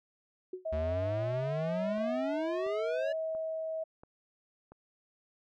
sine tone with exponential decay, 369.2 Hz, F#4, 4 cents flat, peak -33 dBFS, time 0.53-0.68 s, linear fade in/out 5 ms, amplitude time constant 32 ms
sine tone with tremolo, 641 Hz, E5, 49 cents flat, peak -31 dBFS, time 0.65-3.84 s, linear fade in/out 10 ms, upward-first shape triangle, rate 0.92 Hz, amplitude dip 25%
square exponential sweep, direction up, 73.42 to 580 Hz, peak -34 dBFS, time 0.72-3.13 s, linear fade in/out 10 ms
click train, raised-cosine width 1 ms, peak -37 dBFS, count 5, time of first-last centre 1.98-4.72 s, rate 1.46 Hz
effects low-pass 3000 Hz 12 dB/octave

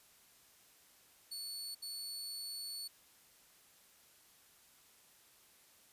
sawtooth tone bursts at uneven times, 4435 Hz, C#8, in tune, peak -39 dBFS, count 2, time 1.31-1.75 / 1.82-2.88 s, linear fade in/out 10 ms, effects white hiss -65 dBFS RMS until 5.92 s + resampled to 32000 Hz

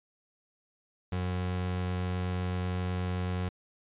30% pulse tone, 90.8 Hz, F#2, 32 cents flat, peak -27 dBFS, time 1.12-3.49 s, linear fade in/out 5 ms, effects resampled to 8000 Hz

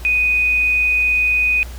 sine tone, 2489 Hz, D#7, in tune, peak -13 dBFS, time 0.05-1.63 s, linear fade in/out 0 ms, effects added 60 Hz sine -29 dBFS peak until 1.78 s + pink hiss -40 dBFS RMS until 1.78 s

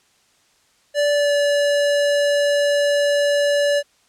square tone with pitch glide, 582 to 576.3 Hz, D5 to D5, -16 to -33 cents, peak -16 dBFS, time 0.94-3.83 s, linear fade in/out 50 ms, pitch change -17 cents, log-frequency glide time 1.12-1.33 s, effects white hiss -59 dBFS RMS until 4.08 s + low-pass 8000 Hz 12 dB/octave

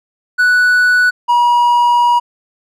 triangle tone pair in turn, 1480 / 960.9 Hz, F#6 / B5, 0 / -48 cents, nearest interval perfect fifth, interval 748 cents, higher first, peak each -6 dBFS, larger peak neither, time 0.38-1.11 / 1.28-2.2 s, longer second, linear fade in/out 20 ms, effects none

